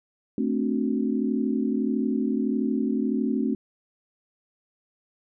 sine chord, D dominant seventh, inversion second, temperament equal, 220 / 261.6 / 293.7 / 370 Hz, A3 / C4 / D4 / F#4, 0 / 0 / 0 / 0 cents, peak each -26 / -26 / -30 / -32 dBFS, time 0.38-3.55 s, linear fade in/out 2 ms, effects none

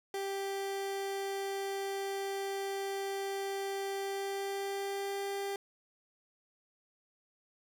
30% pulse tone with pitch glide, 392.8 to 397.1 Hz, G4 to G4, +4 to +22 cents, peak -32 dBFS, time 0.14-5.56 s, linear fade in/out 2 ms, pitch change +18 cents, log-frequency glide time 3.96-5.23 s, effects none

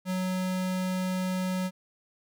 square tone, 185 Hz, F#3, in tune, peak -28 dBFS, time 0.05-1.71 s, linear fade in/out 50 ms, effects none

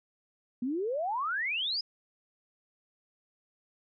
sine exponential sweep, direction up, 234.7 to 5160 Hz, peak -29 dBFS, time 0.62-1.81 s, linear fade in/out 5 ms, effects none

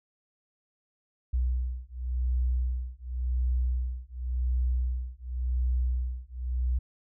sine beating tone pair, 61.74 / 62.65 Hz, B1 / B1, 0 / +25 cents, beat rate 0.91 Hz, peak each -29 dBFS, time 1.33-6.79 s, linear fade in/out 10 ms, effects none

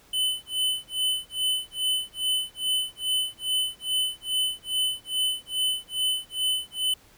square tone with tremolo, 3022 Hz, F#7, 36 cents sharp, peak -22 dBFS, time 0.13-6.94 s, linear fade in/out 5 ms, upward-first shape sine, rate 2.4 Hz, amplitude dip 100%, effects pink hiss -56 dBFS RMS until 7.17 s

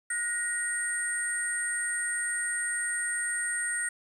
sine tone cluster, 1451 / 1881 / 8640 Hz, F#6 / A#6 / C#9, -34 / +15 / -45 cents, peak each -36 / -32 / -31 dBFS, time 0.1-3.89 s, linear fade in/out 5 ms, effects 9-bit

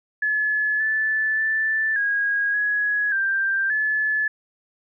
sine tone with pitch steps, 1713 / 1747 / 1761 / 1642 / 1675 / 1579 / 1724 Hz, A6 / A6 / A6 / G#6 / G#6 / G6 / A6, -47 / -13 / +1 / -20 / +14 / +12 / -36 cents, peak -19 dBFS, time 0.22-4.28 s, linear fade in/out 5 ms, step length 580 ms, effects none

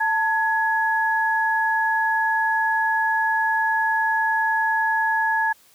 sine tone pair together, 889.9 / 1680 Hz, A5 / G#6, +19 / +19 cents, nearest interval major seventh, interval 1100 cents, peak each -21 dBFS, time 0-5.53 s, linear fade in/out 10 ms, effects white hiss -55 dBFS RMS until 5.74 s

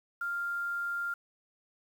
sine tone with quantisation, 1396.9 Hz, F6, in tune, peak -31 dBFS, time 0.21-1.14 s, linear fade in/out 5 ms, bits 9, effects none

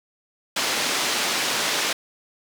white band-pass noise, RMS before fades -24 dBFS, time 0.56-1.93 s, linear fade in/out 5 ms, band 230 to 5200 Hz, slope 12 dB/octave, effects none

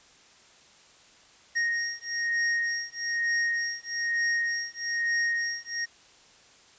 square beating tone pair, 1864.7 / 1865.8 Hz, A#6 / A#6, 0 / +1 cents, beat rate 1.1 Hz, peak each -30 dBFS, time 1.55-5.86 s, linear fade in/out 20 ms, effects white hiss -56 dBFS RMS until 6.78 s + resampled to 16000 Hz

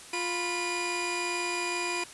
sawtooth tone cluster, 351 / 987 / 2435 Hz, F4 / B5 / D#7, +9 / -1 / -38 cents, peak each -30 / -31 / -29 dBFS, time 0.13-2.04 s, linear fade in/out 5 ms, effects white hiss -47 dBFS RMS until 2.13 s + resampled to 24000 Hz

